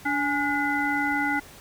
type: harmonic tone with a mistuned harmonic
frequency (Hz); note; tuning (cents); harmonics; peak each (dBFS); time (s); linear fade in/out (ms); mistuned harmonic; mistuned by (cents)
288.9; D4; -28; 1 / 3 / 5 / 7; -28 / -28 / -28 / -28; 0.05-1.4; 10; 3; -74
effects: pink hiss -47 dBFS RMS until 1.6 s